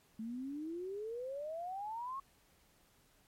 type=exponential sweep; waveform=sine; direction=up; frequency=216.5 to 1108.7 Hz; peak=-39 dBFS; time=0.19-2.2 s; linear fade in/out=5 ms; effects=pink hiss -69 dBFS RMS until 3.27 s + MP3 64 kbps